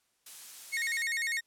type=noise; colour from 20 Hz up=blue; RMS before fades=-44 dBFS; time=0.26-1.03 s; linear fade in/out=5 ms
type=tone with vibrato; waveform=40% pulse; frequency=2014 Hz; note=B6; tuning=33 cents sharp; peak=-29 dBFS; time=0.72-1.41 s; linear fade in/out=20 ms; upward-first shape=square; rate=10 Hz; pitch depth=140 cents each way
effects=white hiss -74 dBFS RMS until 1.46 s + low-pass 11000 Hz 12 dB/octave